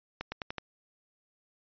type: accelerating click train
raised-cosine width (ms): 0.3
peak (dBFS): -19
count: 5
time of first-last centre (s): 0.21-0.583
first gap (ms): 110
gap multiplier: 0.89
effects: resampled to 11025 Hz

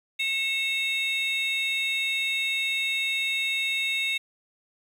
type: tone cluster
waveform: triangle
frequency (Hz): 2182 / 2666 / 3720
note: C#7 / E7 / A#7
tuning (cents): -28 / +19 / -4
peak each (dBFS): -27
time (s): 0.19-4.18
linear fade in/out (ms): 10
effects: tanh soft clip ceiling -14 dBFS + 9-bit

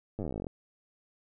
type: slowing click train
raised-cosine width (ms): 2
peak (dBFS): -23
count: 19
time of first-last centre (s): 0.19-0.468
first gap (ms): 9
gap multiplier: 1.06
effects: none

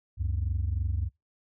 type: tone pair together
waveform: sine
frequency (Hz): 69.3 / 92.56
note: C#2 / F#2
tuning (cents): 0 / +1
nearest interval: perfect fourth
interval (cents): 501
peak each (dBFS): -28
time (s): 0.17-1.1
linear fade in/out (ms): 50
effects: noise-tail reverb RT60 0.2 s tail -22 dB re dry + tanh soft clip ceiling -21 dBFS

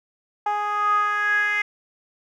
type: tone with band-pass filter sweep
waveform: 10% pulse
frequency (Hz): 415.3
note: G#4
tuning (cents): 0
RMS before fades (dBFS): -22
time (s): 0.46-1.62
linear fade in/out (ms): 5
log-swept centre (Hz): 900 to 2000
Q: 7.2
effects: none

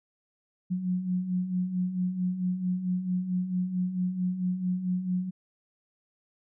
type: beating tone pair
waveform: sine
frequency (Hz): 178.7 / 183.2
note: F3 / F#3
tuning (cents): +40 / -17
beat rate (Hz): 4.5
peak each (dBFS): -34 / -27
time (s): 0.7-5.31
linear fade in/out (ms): 20
effects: none

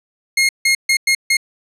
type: tone bursts at uneven times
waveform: sawtooth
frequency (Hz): 2145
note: C7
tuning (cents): +42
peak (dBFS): -8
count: 5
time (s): 0.37-0.49 / 0.65-0.75 / 0.89-0.97 / 1.07-1.15 / 1.3-1.37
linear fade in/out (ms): 5
effects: low-pass 11000 Hz 12 dB/octave

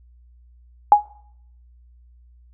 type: tone with exponential decay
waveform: sine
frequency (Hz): 830.6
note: G#5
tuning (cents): 0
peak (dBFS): -3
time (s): 0.92-1.06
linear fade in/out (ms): 1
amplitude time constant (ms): 30
effects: noise-tail reverb RT60 0.7 s tail -23 dB re dry + added 60 Hz sine -48 dBFS peak until 2.53 s

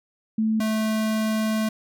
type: tone pair in turn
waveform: sine / square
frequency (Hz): 219.5 / 218.1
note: A3 / A3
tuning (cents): -4 / -15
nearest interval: unison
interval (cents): 11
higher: first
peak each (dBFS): -19 / -22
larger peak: first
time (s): 0.38-0.6 / 0.6-1.69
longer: second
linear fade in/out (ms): 5
effects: none

